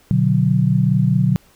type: chord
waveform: sine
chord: B minor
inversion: none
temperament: just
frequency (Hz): 123.47 / 148.16 / 185.21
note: B2 / D3 / F#3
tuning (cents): 0 / +16 / +2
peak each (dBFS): -17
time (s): 0.11-1.36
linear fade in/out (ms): 0
effects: pink hiss -53 dBFS RMS until 1.55 s